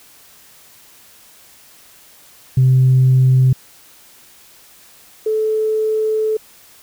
sine tone pair in turn, 129.7 / 435 Hz, C3 / A4, -15 / -20 cents, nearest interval octave + major sixth, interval 2095 cents, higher second, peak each -7 / -14 dBFS, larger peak first, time 2.57-3.53 / 5.26-6.37 s, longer second, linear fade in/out 5 ms, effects tanh soft clip ceiling -5 dBFS + white hiss -46 dBFS RMS until 6.82 s

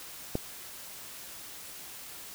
click, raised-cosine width 2 ms, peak -15 dBFS, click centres 0.354 s, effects white hiss -45 dBFS RMS until 2.34 s

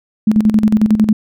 sine tone with tremolo, 214.8 Hz, A3, 41 cents flat, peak -6 dBFS, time 0.27-1.13 s, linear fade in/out 5 ms, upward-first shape square, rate 11 Hz, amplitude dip 70%, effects none

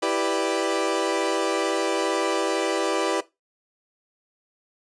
30% pulse chord, E minor seventh, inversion none, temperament equal, 329.6 / 392 / 493.9 / 587.3 Hz, E4 / G4 / B4 / D5, 0 / 0 / 0 / 0 cents, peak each -25 dBFS, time 0.02-3.21 s, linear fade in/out 10 ms, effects noise-tail reverb RT60 0.2 s tail -17 dB re dry + resampled to 22050 Hz

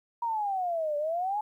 sine exponential two-way sweep, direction down then up, 955 to 579 to 862 Hz, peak -27 dBFS, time 0.22-1.41 s, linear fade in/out 5 ms, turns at 0.97 s, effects 11-bit

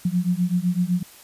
sine beating tone pair, 174.61 / 182.51 Hz, F3 / F#3, 0 / -23 cents, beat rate 7.9 Hz, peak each -22 dBFS, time 0.05-1.03 s, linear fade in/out 5 ms, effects white hiss -47 dBFS RMS until 1.23 s + resampled to 32000 Hz

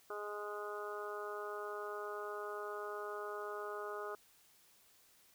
harmonic tone, 207.7 Hz, G#3, in tune, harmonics 2 / 3 / 4 / 5 / 6 / 7, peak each -44 / -49 / -52 / -52 / -46 / -51 dBFS, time 0.1-4.15 s, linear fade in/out 2 ms, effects white hiss -67 dBFS RMS until 5.34 s

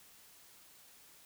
silence, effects white hiss -60 dBFS RMS until 1.25 s

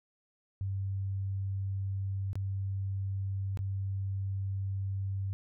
sine tone with dropouts, 97.3 Hz, G2, 12 cents flat, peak -31 dBFS, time 0.61-5.33 s, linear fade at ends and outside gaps 0 ms, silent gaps 2.331-2.355 / 3.573-3.59 s, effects none

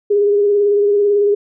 sine tone with vibrato, 408.7 Hz, G#4, 28 cents flat, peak -10 dBFS, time 0.1-1.35 s, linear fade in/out 10 ms, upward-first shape sine, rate 18 Hz, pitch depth 28 cents each way, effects none

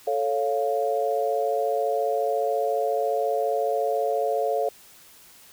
sine chord, A augmented, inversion none, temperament equal, 440 / 554.4 / 698.5 Hz, A4 / C#5 / E#5, 0 / 0 / 0 cents, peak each -26 dBFS, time 0.07-4.69 s, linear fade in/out 5 ms, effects white hiss -51 dBFS RMS until 5.52 s

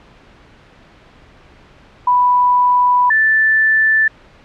sine tone pair in turn, 987.8 / 1760.1 Hz, B5 / A6, 0 / 0 cents, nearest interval minor seventh, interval 1000 cents, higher second, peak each -9 dBFS, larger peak neither, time 2.07-3.1 / 3.1-4.08 s, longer first, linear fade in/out 5 ms, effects pink hiss -45 dBFS RMS until 4.44 s + low-pass 3000 Hz 12 dB/octave

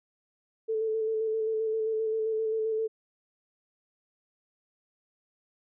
sine tone with vibrato, 440.6 Hz, A4, 2 cents sharp, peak -26 dBFS, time 0.68-2.88 s, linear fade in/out 20 ms, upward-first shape square, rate 7.6 Hz, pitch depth 18 cents each way, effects none

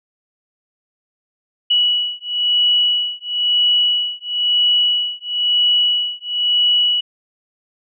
sine beating tone pair, 2935 / 2936 Hz, F#7 / F#7, -15 / -14 cents, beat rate 1 Hz, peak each -17 dBFS, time 1.7-7.01 s, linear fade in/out 10 ms, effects none

